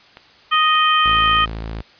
clicks, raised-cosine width 0.3 ms, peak -21 dBFS, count 3, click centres 0.171 / 0.542 / 0.753 s
harmonic tone, 622.3 Hz, D#5, in tune, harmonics 2 / 3 / 4 / 5, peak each -14 / -22 / -23 / -19 dBFS, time 0.51-1.46 s, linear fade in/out 20 ms
sawtooth tone, 55 Hz, A1, in tune, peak -22 dBFS, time 1.05-1.82 s, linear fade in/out 10 ms
effects white hiss -48 dBFS RMS until 1.99 s + resampled to 11025 Hz

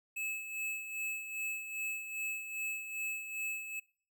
square tone with tremolo, 2598 Hz, E7, 26 cents flat, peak -35 dBFS, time 0.16-3.8 s, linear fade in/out 10 ms, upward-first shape sine, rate 2.5 Hz, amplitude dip 60%, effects noise-tail reverb RT60 0.5 s tail -23 dB re dry

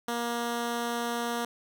10% pulse tone, 236.4 Hz, A#3, 24 cents sharp, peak -21 dBFS, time 0.08-1.45 s, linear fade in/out 2 ms, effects none

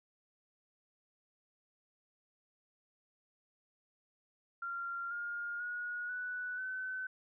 sine tone with pitch steps, 1384 / 1416.3 / 1449.5 / 1483.3 / 1518 Hz, F6 / F6 / F#6 / F#6 / F#6, -16 / +24 / -36 / +4 / +44 cents, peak -37 dBFS, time 4.62-7.07 s, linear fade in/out 5 ms, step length 490 ms, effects none

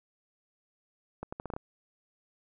accelerating click train, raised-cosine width 1 ms, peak -23 dBFS, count 7, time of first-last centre 1.23-1.565 s, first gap 95 ms, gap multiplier 0.78, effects none

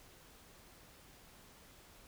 silence, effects pink hiss -60 dBFS RMS until 2.07 s

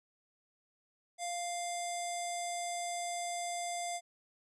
square tone with low-pass filter, 698 Hz, F5, 1 cent flat, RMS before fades -38 dBFS, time 1.18-4.01 s, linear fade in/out 50 ms, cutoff 8200 Hz, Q 5.9, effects none

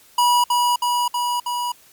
square tone with echo, 971 Hz, B5, 30 cents flat, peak -14 dBFS, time 0.18-0.44 s, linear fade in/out 5 ms, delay 320 ms, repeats 4, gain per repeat -2 dB, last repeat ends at 1.72 s, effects white hiss -51 dBFS RMS until 1.92 s + MP3 96 kbps

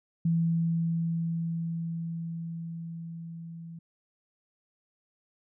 sine tone with level ramp, 166.2 Hz, E3, 15 cents sharp, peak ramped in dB -22 to -40 dBFS, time 0.25-3.79 s, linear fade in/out 5 ms, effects none

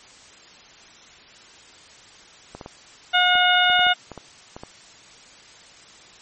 clicks, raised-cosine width 1 ms, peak -21 dBFS, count 11, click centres 2.55 / 2.612 / 2.661 / 3.354 / 3.7 / 3.793 / 3.867 / 4.117 / 4.177 / 4.565 / 4.635 s
harmonic tone, 722 Hz, F#5, 43 cents flat, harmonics 1 / 2 / 3 / 4 / 5, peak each -20 / -19 / -25 / -21 / -23 dBFS, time 3.13-3.94 s, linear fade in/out 20 ms
effects white hiss -47 dBFS RMS until 6.21 s + MP3 32 kbps

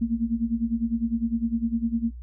sine tone with tremolo, 230.5 Hz, A#3, 19 cents flat, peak -19 dBFS, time 0.01-2.11 s, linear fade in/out 10 ms, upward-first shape sine, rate 9.9 Hz, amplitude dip 85%, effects noise-tail reverb RT60 0.1 s tail -19 dB re dry + added 60 Hz sine -36 dBFS peak until 2.22 s

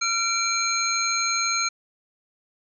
sine tone cluster, 1369 / 2337 / 4149 / 6510 Hz, F6 / D7 / C8 / G#8, -35 / -9 / -15 / -36 cents, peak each -27 dBFS, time 0.01-1.69 s, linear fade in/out 10 ms, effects none

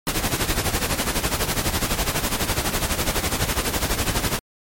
pink noise with tremolo, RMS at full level -20 dBFS, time 0.07-4.39 s, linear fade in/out 0 ms, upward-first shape sine, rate 12 Hz, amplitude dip 70%, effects MP3 64 kbps

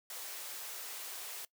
white high-pass noise, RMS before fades -44 dBFS, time 0.1-1.45 s, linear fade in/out 2 ms, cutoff 390 Hz, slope 24 dB/octave, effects noise-tail reverb RT60 0.1 s tail -21 dB re dry

